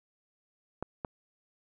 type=clicks; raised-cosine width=1 ms; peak=-20 dBFS; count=2; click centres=0.826 / 1.048 s; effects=none